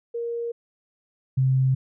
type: tone pair in turn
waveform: sine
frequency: 468.8 / 131.55 Hz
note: A#4 / C3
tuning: +10 / +10 cents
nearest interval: octave + minor seventh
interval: 2200 cents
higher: first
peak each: -26 / -17 dBFS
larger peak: second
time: 0.14-0.52 / 1.37-1.75 s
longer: neither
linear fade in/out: 10 ms
effects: none